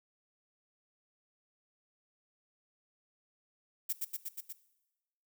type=noise with echo; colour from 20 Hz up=violet; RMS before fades=-33 dBFS; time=3.89-3.93 s; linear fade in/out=10 ms; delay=120 ms; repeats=5; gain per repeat=-2 dB; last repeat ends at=4.53 s; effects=noise-tail reverb RT60 1.0 s tail -17 dB re dry